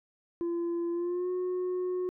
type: tone with pitch glide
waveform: sine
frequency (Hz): 341.7 to 364.1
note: F4 to F#4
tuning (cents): -38 to -28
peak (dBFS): -26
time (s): 0.41-2.09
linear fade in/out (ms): 0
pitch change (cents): +110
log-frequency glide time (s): 0.92-1.3
effects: tanh soft clip ceiling -28 dBFS